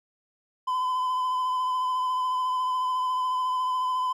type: tone with vibrato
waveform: triangle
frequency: 1015 Hz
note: B5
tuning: 47 cents sharp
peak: -22 dBFS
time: 0.67-4.13 s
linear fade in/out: 10 ms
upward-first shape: sine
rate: 14 Hz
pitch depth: 21 cents each way
effects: none